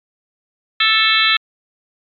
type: harmonic tone with a mistuned harmonic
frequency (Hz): 440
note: A4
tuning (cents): 0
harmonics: 3 / 4 / 5 / 6 / 7 / 8 / 9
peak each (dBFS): -19 / -19 / -19 / -19 / -19 / -19 / -19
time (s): 0.8-1.37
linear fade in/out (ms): 5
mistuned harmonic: 7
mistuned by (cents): +77
effects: MP3 96 kbps